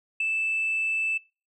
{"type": "tone with ADSR envelope", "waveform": "sine", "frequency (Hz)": 2637, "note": "E7", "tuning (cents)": 0, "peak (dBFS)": -19, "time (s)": [0.2, 1.18], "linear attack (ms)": 6, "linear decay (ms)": 6, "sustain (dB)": -4, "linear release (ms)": 10, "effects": ["noise-tail reverb RT60 0.3 s tail -22 dB re dry", "tanh soft clip ceiling -20 dBFS"]}